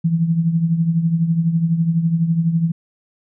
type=tone with tremolo; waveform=sine; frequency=165.7 Hz; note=E3; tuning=9 cents sharp; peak=-11 dBFS; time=0.04-2.72 s; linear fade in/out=10 ms; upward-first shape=triangle; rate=12 Hz; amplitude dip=70%; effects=none